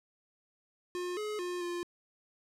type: tone with pitch steps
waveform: square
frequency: 357.3 / 423.4 / 356.2 / 349.5 Hz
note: F4 / G#4 / F4 / F4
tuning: +40 / +33 / +34 / +1 cents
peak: -35 dBFS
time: 0.95-1.83 s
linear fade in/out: 0 ms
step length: 220 ms
effects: low-pass 10000 Hz 12 dB/octave